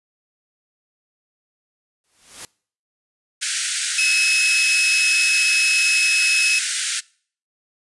white noise with exponential growth, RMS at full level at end -31 dBFS, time 2.04-2.45 s, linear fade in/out 1 ms, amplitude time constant 88 ms
white band-pass noise, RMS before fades -24 dBFS, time 3.41-7.01 s, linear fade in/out 20 ms, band 1400 to 9800 Hz, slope 96 dB/octave
35% pulse tone, 2577 Hz, E7, 40 cents flat, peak -15 dBFS, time 3.98-6.59 s, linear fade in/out 5 ms
effects noise-tail reverb RT60 0.5 s tail -24 dB re dry + resampled to 24000 Hz

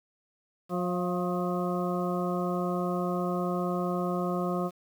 harmonic tone with a mistuned harmonic, 179 Hz, F3, 43 cents sharp, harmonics 1 / 2 / 3 / 4 / 6 / 7, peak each -30 / -33 / -35 / -36 / -38 / -38 dBFS, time 0.69-4.71 s, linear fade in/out 50 ms, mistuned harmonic 4, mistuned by -38 cents, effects 9-bit

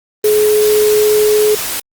sine tone in noise, 424.3 Hz, G#4, 37 cents sharp, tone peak -8 dBFS, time 0.24-1.55 s, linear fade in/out 5 ms, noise white, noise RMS -20 dBFS, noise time 0.24-1.8 s, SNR +9 dB, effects Opus 24 kbps

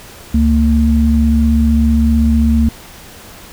sine tone pair together, 70.71 / 227.7 Hz, C#2 / A#3, +35 / -40 cents, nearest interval octave + minor sixth, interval 2025 cents, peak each -11 dBFS, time 0.34-2.69 s, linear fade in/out 5 ms, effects pink hiss -36 dBFS RMS until 3.52 s

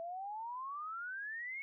sine exponential sweep, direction up, 659.3 to 2217 Hz, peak -40 dBFS, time 0-1.62 s, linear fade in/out 0 ms, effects none

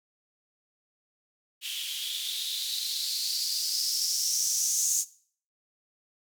violet noise with band-pass filter sweep, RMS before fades -30 dBFS, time 1.61-5.05 s, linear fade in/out 50 ms, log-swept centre 3000 to 6700 Hz, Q 5.8, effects noise-tail reverb RT60 0.5 s tail -19 dB re dry

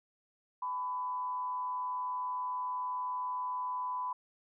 sine tone with frequency modulation, 1000 Hz, B5, 21 cents sharp, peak -33 dBFS, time 0.62-4.13 s, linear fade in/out 5 ms, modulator 153 Hz, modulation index 0.32, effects none

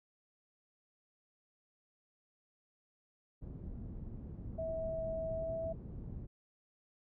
pink low-pass noise, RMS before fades -45 dBFS, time 3.41-6.27 s, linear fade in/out 20 ms, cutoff 230 Hz, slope 12 dB/octave
sine tone with pitch glide, 648 to 654 Hz, E5 to E5, -30 to -14 cents, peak -36 dBFS, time 4.58-5.73 s, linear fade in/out 10 ms, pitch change +16 cents, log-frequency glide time 5.29-5.53 s
effects none

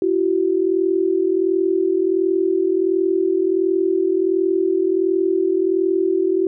sine tone pair together, 338.3 / 379.7 Hz, E4 / F#4, +45 / +45 cents, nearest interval major second, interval 200 cents, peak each -19 / -17 dBFS, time 0.02-6.47 s, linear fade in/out 2 ms, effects none

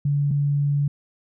sine tone pair in turn, 143.4 / 143.4 Hz, D3 / D3, -41 / -41 cents, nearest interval unison, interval 0 cents, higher neither, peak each -18 dBFS, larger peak neither, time 0.05-0.31 / 0.31-0.88 s, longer second, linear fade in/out 5 ms, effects none

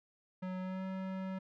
square tone with pitch glide, 185 to 189.21 Hz, F#3 to F#3, 0 to +39 cents, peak -38 dBFS, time 0.42-1.39 s, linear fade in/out 10 ms, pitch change +39 cents, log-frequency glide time 0.6-0.84 s, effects low-pass 2000 Hz 12 dB/octave

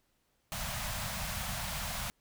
pink band-stop noise, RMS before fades -37 dBFS, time 0.52-2.1 s, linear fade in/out 0 ms, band 210 to 590 Hz, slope 48 dB/octave, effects pink hiss -75 dBFS RMS until 2.2 s

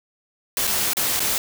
white noise with dropouts, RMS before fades -22 dBFS, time 0.57-1.38 s, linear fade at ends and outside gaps 1 ms, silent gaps 0.671-0.675 / 0.934-0.969 / 1.195-1.203 s, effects none

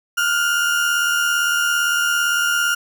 35% pulse tone pair together, 1407 / 1484.7 Hz, F6 / F#6, +12 / +6 cents, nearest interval minor second, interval 94 cents, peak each -15 / -24 dBFS, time 0.17-2.75 s, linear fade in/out 10 ms, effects none

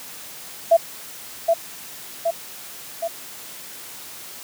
sine tone with echo, 668 Hz, E5, 23 cents sharp, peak -9 dBFS, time 0.71-0.77 s, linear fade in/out 10 ms, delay 770 ms, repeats 3, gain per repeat -4 dB, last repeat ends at 3.08 s, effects white hiss -38 dBFS RMS until 4.43 s + high-pass 100 Hz 12 dB/octave

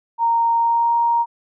sine tone with pitch glide, 927 to 936.1 Hz, A#5 to A#5, -10 to +7 cents, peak -14 dBFS, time 0.18-1.26 s, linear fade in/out 50 ms, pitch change +17 cents, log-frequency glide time 0.56-0.95 s, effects none

